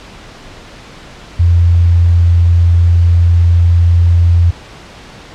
sine tone, 85.9 Hz, F2, 28 cents flat, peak -5 dBFS, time 1.39-4.51 s, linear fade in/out 10 ms, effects pink hiss -34 dBFS RMS until 5.34 s + low-pass 5000 Hz 12 dB/octave

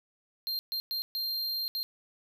square tone bursts at uneven times, 4186 Hz, C8, in tune, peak -31 dBFS, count 5, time 0.47-0.59 / 0.72-0.8 / 0.91-1.02 / 1.15-1.68 / 1.75-1.83 s, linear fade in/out 0 ms, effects none

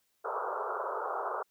white band-pass noise, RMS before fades -35 dBFS, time 0.24-1.43 s, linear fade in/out 10 ms, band 380 to 1400 Hz, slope 96 dB/octave, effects white hiss -75 dBFS RMS until 1.5 s

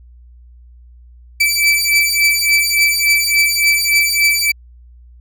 sawtooth beating tone pair, 2315 / 2318.5 Hz, D7 / D7, -25 / -23 cents, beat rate 3.5 Hz, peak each -11 dBFS, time 1.4-4.52 s, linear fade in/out 10 ms, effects added 60 Hz sine -39 dBFS peak until 5.2 s

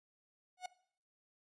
45% pulse tone with exponential growth, 731 Hz, F#5, 21 cents flat, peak -37 dBFS, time 0.57-0.66 s, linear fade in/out 5 ms, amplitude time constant 18 ms, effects noise-tail reverb RT60 0.6 s tail -19 dB re dry + resampled to 22050 Hz

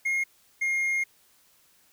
triangle tone pair in turn, 2144 / 2134 Hz, C7 / C7, +42 / +34 cents, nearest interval unison, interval 8 cents, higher first, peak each -22 dBFS, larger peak neither, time 0.05-0.24 / 0.61-1.04 s, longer second, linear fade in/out 10 ms, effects white hiss -62 dBFS RMS until 1.92 s

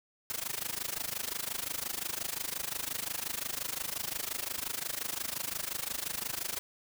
white noise with amplitude modulation, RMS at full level -33 dBFS, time 0.3-6.59 s, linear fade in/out 0 ms, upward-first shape sine, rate 25.7 Hz, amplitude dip 90%, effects none

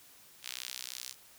sawtooth tone with high-pass filter sweep, 63 Hz, B1, 35 cents sharp, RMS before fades -43 dBFS, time 0.42-1.15 s, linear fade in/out 50 ms, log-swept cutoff 3100 to 5000 Hz, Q 1.2, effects white hiss -58 dBFS RMS until 1.38 s

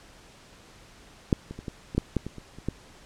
clicks, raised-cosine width 3 ms, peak -7 / -24 / -25 / -20 / -21 / -9 / -11 / -21 / -27 / -30 / -14 dBFS, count 11, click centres 1.328 / 1.51 / 1.59 / 1.682 / 1.949 / 1.98 / 2.167 / 2.266 / 2.383 / 2.586 / 2.686 s, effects pink hiss -52 dBFS RMS until 3.05 s + low-pass 8000 Hz 12 dB/octave

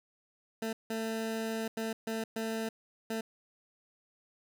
20% pulse tone bursts at uneven times, 223.3 Hz, A3, 26 cents sharp, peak -28 dBFS, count 6, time 0.62-0.73 / 0.9-1.68 / 1.77-1.93 / 2.07-2.24 / 2.36-2.69 / 3.1-3.21 s, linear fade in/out 5 ms, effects none

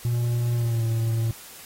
triangle tone with pitch glide, 119.5 to 113.77 Hz, A#2 to A#2, +43 to -42 cents, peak -19 dBFS, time 0.05-1.31 s, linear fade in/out 0 ms, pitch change -85 cents, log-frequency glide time 0.54-0.84 s, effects white hiss -44 dBFS RMS until 1.65 s + AAC 48 kbps

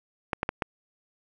clicks, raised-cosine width 0.5 ms, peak -11 dBFS, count 4, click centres 0.332 / 0.431 / 0.491 / 0.622 s, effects none

